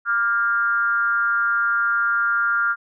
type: tone with frequency modulation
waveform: sine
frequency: 1396.9 Hz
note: F6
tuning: in tune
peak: -17 dBFS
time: 0.05-2.76 s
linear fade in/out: 50 ms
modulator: 214 Hz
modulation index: 0.61
effects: none